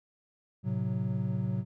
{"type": "chord", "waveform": "triangle", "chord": "F# diminished", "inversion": "first", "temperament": "equal", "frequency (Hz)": [110, 130.81, 185], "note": ["A2", "C3", "F#3"], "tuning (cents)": [0, 0, 0], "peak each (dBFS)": -31, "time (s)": [0.63, 1.65], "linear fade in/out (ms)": 50, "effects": []}